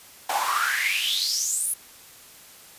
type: noise with high-pass filter sweep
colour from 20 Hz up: pink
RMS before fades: -25 dBFS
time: 0.29-1.74 s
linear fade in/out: 5 ms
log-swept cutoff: 730 to 11000 Hz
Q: 8.8
effects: white hiss -48 dBFS RMS until 2.78 s + resampled to 32000 Hz